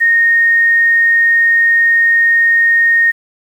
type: tone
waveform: sine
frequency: 1851 Hz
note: A#6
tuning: 13 cents flat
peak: -7 dBFS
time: 0-3.12 s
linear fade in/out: 20 ms
effects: 7-bit

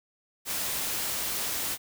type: noise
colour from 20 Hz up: white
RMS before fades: -31 dBFS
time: 0.45-1.78 s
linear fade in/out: 50 ms
effects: none

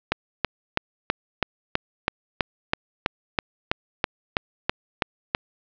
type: click train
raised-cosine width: 0.3 ms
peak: -3 dBFS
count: 17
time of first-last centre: 0.12-5.349 s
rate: 3.06 Hz
effects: low-pass 4000 Hz 12 dB/octave

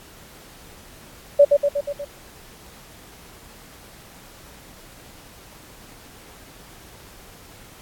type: tone with echo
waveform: sine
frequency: 573 Hz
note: D5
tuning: 43 cents flat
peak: -7 dBFS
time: 1.39-1.45 s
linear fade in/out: 10 ms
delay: 120 ms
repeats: 5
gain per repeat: -4 dB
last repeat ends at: 2.05 s
effects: pink hiss -46 dBFS RMS until 7.81 s + AAC 64 kbps

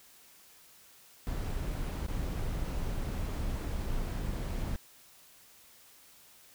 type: noise with dropouts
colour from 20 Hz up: brown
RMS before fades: -34 dBFS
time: 1.27-4.76 s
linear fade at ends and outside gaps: 0 ms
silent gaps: 2.065-2.083 s
effects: white hiss -58 dBFS RMS until 6.54 s

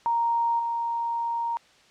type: tone with level steps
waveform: sine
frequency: 932.3 Hz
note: A#5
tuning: in tune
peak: -21 / -25 dBFS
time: 0.06-1.57 s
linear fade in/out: 0 ms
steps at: 0.59 s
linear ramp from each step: 5 ms
effects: white hiss -57 dBFS RMS until 1.9 s + low-pass 5000 Hz 12 dB/octave

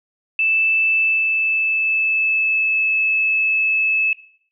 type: tone with pitch glide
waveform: sine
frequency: 2638 to 2605 Hz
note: E7 to E7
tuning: +1 to -21 cents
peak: -15 dBFS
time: 0.39-4.13 s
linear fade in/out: 2 ms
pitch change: -22 cents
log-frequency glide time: 0.87-2.9 s
effects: noise-tail reverb RT60 0.6 s tail -17 dB re dry

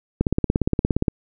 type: click train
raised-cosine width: 3 ms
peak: -5 dBFS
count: 16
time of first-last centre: 0.21-1.082 s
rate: 17.2 Hz
effects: none

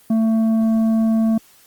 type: tone with tanh clipping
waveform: sine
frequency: 223.1 Hz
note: A3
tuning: 24 cents sharp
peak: -15 dBFS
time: 0.1-1.38 s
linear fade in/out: 5 ms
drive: 7 dB
effects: white hiss -51 dBFS RMS until 1.66 s + Opus 24 kbps

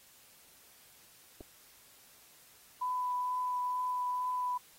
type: clicks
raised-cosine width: 2 ms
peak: -35 dBFS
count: 2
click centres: 1.407 / 1.41 s
type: tone with vibrato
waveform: sine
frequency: 997 Hz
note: B5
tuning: 16 cents sharp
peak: -31 dBFS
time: 2.81-4.58 s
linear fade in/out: 10 ms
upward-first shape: triangle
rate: 2.2 Hz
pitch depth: 11 cents each way
effects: white hiss -60 dBFS RMS until 4.78 s + AAC 48 kbps

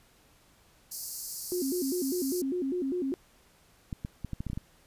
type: high-pass noise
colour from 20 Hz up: white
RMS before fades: -37 dBFS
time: 0.91-2.42 s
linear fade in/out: 10 ms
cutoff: 4400 Hz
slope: 96 dB/octave
type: tone with vibrato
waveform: sine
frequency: 311.1 Hz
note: D#4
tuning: in tune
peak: -28 dBFS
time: 1.52-3.14 s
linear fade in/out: 0 ms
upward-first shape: square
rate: 5 Hz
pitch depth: 250 cents each way
type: clicks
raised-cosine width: 5 ms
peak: -22 dBFS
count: 9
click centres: 3.928 / 4.049 / 4.247 / 4.333 / 4.405 / 4.467 / 4.5 / 4.532 / 4.575 s
effects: pink hiss -62 dBFS RMS until 4.86 s + resampled to 32000 Hz

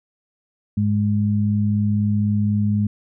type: tone pair together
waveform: sine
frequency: 103.71 / 207.7 Hz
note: G#2 / G#3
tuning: -2 / 0 cents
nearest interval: octave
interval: 1202 cents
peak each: -19 dBFS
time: 0.77-2.87 s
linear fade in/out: 5 ms
effects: none

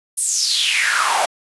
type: noise with high-pass filter sweep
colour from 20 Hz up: pink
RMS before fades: -18 dBFS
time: 0.17-1.26 s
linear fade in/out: 10 ms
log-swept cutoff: 9800 to 670 Hz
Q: 5.3
effects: resampled to 24000 Hz

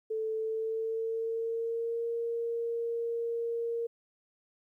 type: tone with pitch glide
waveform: sine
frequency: 440 to 465.1 Hz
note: A4 to A#4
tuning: 0 to -4 cents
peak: -30 dBFS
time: 0.1-3.87 s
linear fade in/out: 10 ms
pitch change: +96 cents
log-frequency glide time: 0.35-2.06 s
effects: 12-bit

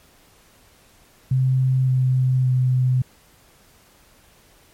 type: tone with pitch steps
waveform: sine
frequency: 130.3 / 128.95 / 127.62 Hz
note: C3 / C3 / C3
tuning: -7 / -25 / -43 cents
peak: -15 dBFS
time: 1.31-3.02 s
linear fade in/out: 5 ms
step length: 570 ms
effects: pink hiss -54 dBFS RMS until 4.73 s + MP3 64 kbps

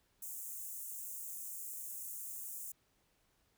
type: high-pass noise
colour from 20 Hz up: white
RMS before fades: -45 dBFS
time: 0.22-2.72 s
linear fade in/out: 5 ms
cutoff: 6700 Hz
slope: 48 dB/octave
effects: pink hiss -75 dBFS RMS until 3.57 s

